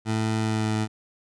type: tone with pitch glide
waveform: 20% pulse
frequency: 110.2 to 108.56 Hz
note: A2 to A2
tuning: +3 to -23 cents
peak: -18 dBFS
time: 0.05-0.88 s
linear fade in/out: 50 ms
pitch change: -26 cents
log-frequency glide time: 0.39-0.75 s
effects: resampled to 22050 Hz